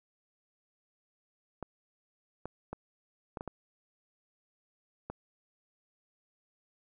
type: clicks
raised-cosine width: 1 ms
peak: -24 dBFS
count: 7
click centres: 1.627 / 2.456 / 2.73 / 3.372 / 3.409 / 3.477 / 5.1 s
effects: none